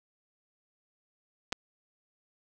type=clicks; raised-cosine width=0.2 ms; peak=-18 / -13 dBFS; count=2; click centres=1.523 / 1.527 s; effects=none